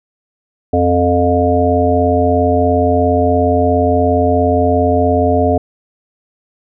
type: harmonic tone with a mistuned harmonic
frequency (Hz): 87.7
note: F2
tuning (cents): +8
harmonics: 1 / 3 / 5 / 7 / 8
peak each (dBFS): -16 / -16 / -16 / -16 / -16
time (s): 0.73-5.58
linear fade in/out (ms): 5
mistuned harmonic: 8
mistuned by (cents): +23
effects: none